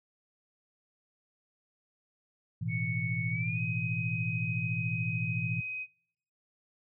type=chord; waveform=sine; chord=A suspended second; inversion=none; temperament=just; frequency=110 / 123.75 / 165 Hz; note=A2 / B2 / E3; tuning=0 / +4 / +2 cents; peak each=-35 dBFS; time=2.61-5.61 s; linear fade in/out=10 ms
type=tone with pitch glide; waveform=sine; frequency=2217 to 2517 Hz; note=C#7 to D#7; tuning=0 to +19 cents; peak=-34 dBFS; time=2.68-5.87 s; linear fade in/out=50 ms; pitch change=+219 cents; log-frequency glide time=3.3-3.6 s
effects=noise-tail reverb RT60 0.7 s tail -26 dB re dry